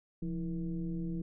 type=tone with frequency modulation; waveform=sine; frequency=172.6 Hz; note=F3; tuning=20 cents flat; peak=-33 dBFS; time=0.22-1.22 s; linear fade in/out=5 ms; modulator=153 Hz; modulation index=0.92; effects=none